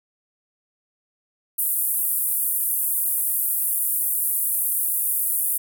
white band-pass noise, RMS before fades -23 dBFS, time 1.58-5.58 s, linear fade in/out 10 ms, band 9500 to 16000 Hz, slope 48 dB/octave, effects none

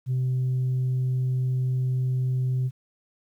sine tone, 128.3 Hz, C3, 34 cents flat, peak -20 dBFS, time 0.06-2.71 s, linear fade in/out 50 ms, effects tanh soft clip ceiling -20 dBFS + 10-bit

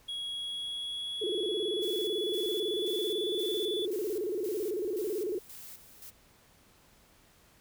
triangle tone with pitch glide, 3322 to 3455 Hz, G#7 to A7, 0 to -32 cents, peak -33 dBFS, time 0.08-3.86 s, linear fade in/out 10 ms, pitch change +68 cents, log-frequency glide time 0.32-3.39 s
sine tone with vibrato, 392 Hz, G4, in tune, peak -30 dBFS, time 1.21-5.39 s, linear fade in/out 10 ms, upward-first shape square, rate 18 Hz, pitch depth 160 cents each way
blue noise with tremolo, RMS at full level -47 dBFS, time 1.81-6.11 s, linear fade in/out 20 ms, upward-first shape square, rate 1.9 Hz, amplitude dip 65%
effects pink hiss -62 dBFS RMS until 7.6 s

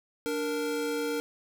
square tone pair together, 292.9 / 465.3 Hz, D4 / A#4, -5 / -3 cents, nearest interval minor sixth, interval 802 cents, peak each -34 / -31 dBFS, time 0.26-1.2 s, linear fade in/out 0 ms, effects none

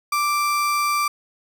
35% pulse tone, 1174.7 Hz, D6, in tune, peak -17 dBFS, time 0.12-1.08 s, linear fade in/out 5 ms, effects none

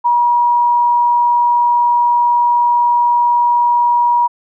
sine tone, 959 Hz, A#5, 49 cents sharp, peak -9 dBFS, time 0.04-4.28 s, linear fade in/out 20 ms, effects none

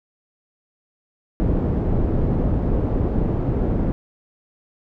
pink low-pass noise, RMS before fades -20 dBFS, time 1.4-3.92 s, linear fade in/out 0 ms, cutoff 410 Hz, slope 12 dB/octave, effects none

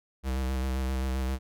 square tone with vibrato, 65.3 Hz, C2, 3 cents flat, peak -28 dBFS, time 0.23-1.39 s, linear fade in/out 50 ms, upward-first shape square, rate 7.6 Hz, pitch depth 25 cents each way, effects none

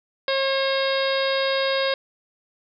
harmonic tone, 540 Hz, C#5, 45 cents flat, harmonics 1 / 2 / 3 / 4 / 5 / 6 / 7 / 8 / 9, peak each -22 / -30 / -29 / -32 / -34 / -34 / -30 / -36 / -33 dBFS, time 0.28-1.94 s, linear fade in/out 2 ms, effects none

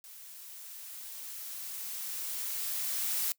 blue noise with level ramp, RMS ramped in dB -50 to -31 dBFS, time 0.04-3.32 s, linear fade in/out 0 ms, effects noise-tail reverb RT60 0.1 s tail -22 dB re dry

